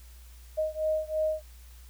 sine beating tone pair, 622.3 / 625.3 Hz, D#5 / D#5, 0 / +8 cents, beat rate 3 Hz, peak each -29 / -30 dBFS, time 0.57-1.42 s, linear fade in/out 20 ms, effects added 60 Hz sine -47 dBFS peak until 1.89 s + white hiss -58 dBFS RMS until 1.89 s

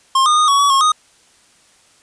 square tone with pitch steps, 1065 / 1222 / 1233 / 1120 / 1135 / 1085 / 1242 Hz, C6 / D#6 / D#6 / C#6 / C#6 / C#6 / D#6, +30 / -32 / -16 / +18 / +41 / -37 / -3 cents, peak -11 dBFS, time 0.15-0.92 s, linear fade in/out 5 ms, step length 110 ms, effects white hiss -52 dBFS RMS until 2.02 s + resampled to 22050 Hz

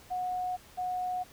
sine tone pair in turn, 730 / 730 Hz, F#5 / F#5, -24 / -24 cents, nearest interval unison, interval 0 cents, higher neither, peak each -30 / -30 dBFS, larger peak neither, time 0.1-0.57 / 0.77-1.24 s, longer neither, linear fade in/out 20 ms, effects pink hiss -55 dBFS RMS until 1.32 s

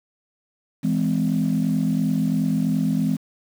sine chord, E augmented, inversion none, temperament equal with one note detuned, 164.81 / 207.7 / 256.7 Hz, E3 / G#3 / B#3, 0 / 0 / -33 cents, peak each -22 dBFS, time 0.83-3.17 s, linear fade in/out 20 ms, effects tanh soft clip ceiling -12 dBFS + 7-bit

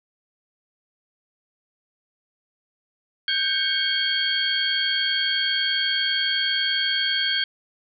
sine tone cluster, 1527 / 1587 / 2217 / 3235 / 4446 Hz, G6 / G6 / C#7 / G#7 / C#8, -46 / +21 / 0 / -46 / +4 cents, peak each -31 / -27 / -32 / -23 / -28 dBFS, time 3.28-7.44 s, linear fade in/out 2 ms, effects none

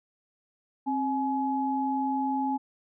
sine tone pair together, 266.2 / 845 Hz, C4 / G#5, +30 / +30 cents, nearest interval octave + minor sixth, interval 2000 cents, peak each -28 dBFS, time 0.86-2.58 s, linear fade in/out 20 ms, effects none

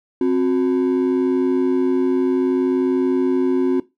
triangle ring-modulated tone, 314.6 Hz, D#4, 19 cents sharp, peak -9 dBFS, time 0.21-3.8 s, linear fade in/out 2 ms, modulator 50.3 Hz, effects noise-tail reverb RT60 0.2 s tail -19 dB re dry + tanh soft clip ceiling -7 dBFS

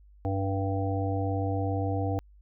harmonic tone, 97.4 Hz, G2, 11 cents flat, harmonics 1 / 3 / 5 / 7 / 8, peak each -28 / -33 / -35 / -36 / -37 dBFS, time 0.25-2.19 s, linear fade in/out 0 ms, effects added 50 Hz sine -52 dBFS peak until 2.41 s

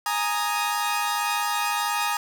sawtooth chord, Ab suspended second, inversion none, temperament equal, 830.6 / 932.3 / 1244.5 Hz, Ab5 / Bb5 / Eb6, 0 / 0 / 0 cents, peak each -24 dBFS, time 0.06-2.17 s, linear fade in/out 2 ms, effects none

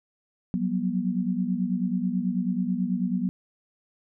sine tone cluster, 181.6 / 190.8 / 241.6 Hz, F#3 / G3 / B3, -32 / -47 / -38 cents, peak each -28 dBFS, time 0.54-3.29 s, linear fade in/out 0 ms, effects none

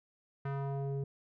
square tone with low-pass filter sweep, 138.59 Hz, C#3, in tune, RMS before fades -36 dBFS, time 0.45-1.04 s, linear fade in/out 5 ms, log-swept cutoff 1600 to 360 Hz, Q 1.6, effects none

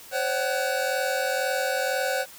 square tone cluster, 523 / 565 / 755 / 1485 Hz, C5 / C#5 / F#5 / F#6, -1 / +33 / +35 / +6 cents, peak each -29 / -31 / -31 / -31 dBFS, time 0.11-2.26 s, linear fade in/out 50 ms, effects white hiss -46 dBFS RMS until 2.38 s

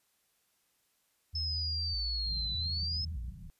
sine tone with vibrato, 68.5 Hz, C#2, 20 cents flat, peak -35 dBFS, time 1.33-3.31 s, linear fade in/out 20 ms, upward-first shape square, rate 0.82 Hz, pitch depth 280 cents each way
sine exponential two-way sweep, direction down then up, 5240 to 3951 to 5240 Hz, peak -33 dBFS, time 1.35-3.05 s, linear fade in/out 5 ms, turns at 2.57 s
white low-pass noise, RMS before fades -47 dBFS, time 2.26-3.5 s, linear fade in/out 0 ms, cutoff 180 Hz, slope 48 dB/octave
effects white hiss -74 dBFS RMS until 3.59 s + resampled to 32000 Hz

